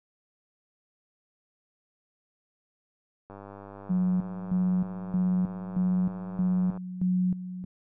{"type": "click train", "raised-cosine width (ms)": 1, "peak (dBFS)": -30, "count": 347, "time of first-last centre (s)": [3.3, 6.774], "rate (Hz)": 99.6}
{"type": "tone with tremolo", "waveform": "sine", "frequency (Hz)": 182.4, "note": "F#3", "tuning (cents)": -24, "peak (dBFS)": -22, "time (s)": [3.89, 7.65], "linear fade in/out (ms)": 20, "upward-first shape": "square", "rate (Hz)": 1.6, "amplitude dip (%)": 75}
{"effects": []}